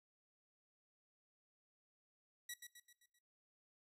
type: tone with echo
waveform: 10% pulse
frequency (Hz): 1933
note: B6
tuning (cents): -38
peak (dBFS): -36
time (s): 2.49-2.54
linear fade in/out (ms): 5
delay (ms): 130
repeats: 5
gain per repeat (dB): -6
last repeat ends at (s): 3.19
effects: noise-tail reverb RT60 0.4 s tail -19 dB re dry